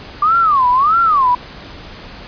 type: tone with vibrato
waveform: sine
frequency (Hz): 1162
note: D6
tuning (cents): -19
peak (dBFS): -9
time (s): 0.22-1.35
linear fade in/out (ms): 5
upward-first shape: sine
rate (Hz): 1.6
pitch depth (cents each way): 290
effects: pink hiss -34 dBFS RMS until 2.27 s + resampled to 11025 Hz